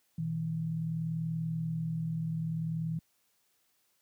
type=tone pair together; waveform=sine; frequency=121.1 / 161.65 Hz; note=B2 / E3; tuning=-34 / -34 cents; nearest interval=perfect fourth; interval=500 cents; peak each=-39 / -31 dBFS; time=0.18-2.99 s; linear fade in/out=5 ms; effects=white hiss -73 dBFS RMS until 4.01 s + high-pass 80 Hz 12 dB/octave